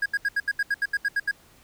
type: tone bursts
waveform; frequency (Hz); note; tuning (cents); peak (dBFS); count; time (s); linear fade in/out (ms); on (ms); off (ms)
triangle; 1640; G#6; -22; -19; 12; 0.02-1.313; 5; 39; 75
effects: pink hiss -56 dBFS RMS until 1.63 s